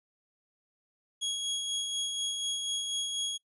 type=tone with tremolo; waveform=sawtooth; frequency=3317 Hz; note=G#7; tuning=3 cents flat; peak=-26 dBFS; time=1.21-3.38 s; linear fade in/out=20 ms; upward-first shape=sine; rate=4.1 Hz; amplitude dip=35%; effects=noise-tail reverb RT60 0.1 s tail -26 dB re dry + resampled to 24000 Hz